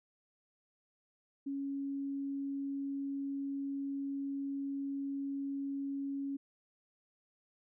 sine tone, 277.2 Hz, C#4, in tune, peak -35 dBFS, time 1.46-6.37 s, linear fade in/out 10 ms, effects none

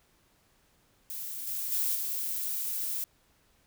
violet noise with level steps, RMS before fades -38 / -34 / -29 / -33 dBFS, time 1.1-3.04 s, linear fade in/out 0 ms, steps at 1.47 / 1.72 / 1.95 s, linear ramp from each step 2 ms, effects pink hiss -67 dBFS RMS until 3.66 s

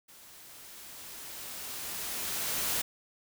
white noise with level ramp, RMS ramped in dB -54 to -30 dBFS, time 0.08-2.82 s, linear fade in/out 10 ms, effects none

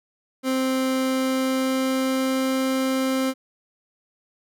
30% pulse tone with pitch glide, 261.6 to 263.3 Hz, C4 to C4, 0 to +11 cents, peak -18 dBFS, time 0.43-3.34 s, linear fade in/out 50 ms, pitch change +11 cents, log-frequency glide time 0.95-2.56 s, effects none

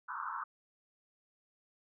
pink band-pass noise, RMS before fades -40 dBFS, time 0.08-0.44 s, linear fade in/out 10 ms, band 920 to 1500 Hz, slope 96 dB/octave, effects none

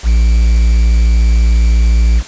triangle tone with quantisation, 57 Hz, A#1, 38 cents flat, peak -4 dBFS, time 0.03-2.23 s, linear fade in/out 50 ms, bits 5, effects white hiss -31 dBFS RMS until 2.27 s + resampled to 16000 Hz

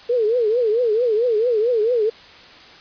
sine tone with vibrato, 458.5 Hz, A#4, 29 cents flat, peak -15 dBFS, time 0.09-2.1 s, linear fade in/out 10 ms, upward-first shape triangle, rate 4.5 Hz, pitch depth 190 cents each way, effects white hiss -43 dBFS RMS until 2.8 s + resampled to 11025 Hz

